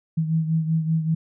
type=beating tone pair; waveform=sine; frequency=160 / 165.2 Hz; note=D#3 / E3; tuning=+49 / +4 cents; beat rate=5.2 Hz; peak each=-20 / -27 dBFS; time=0.17-1.15 s; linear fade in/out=10 ms; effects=none